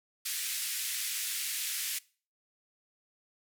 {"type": "band-pass noise", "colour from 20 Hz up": "white", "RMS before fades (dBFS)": -35, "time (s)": [0.25, 1.99], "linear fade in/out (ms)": 10, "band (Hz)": [1800, 14000], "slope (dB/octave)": 24, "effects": ["noise-tail reverb RT60 0.4 s tail -22 dB re dry"]}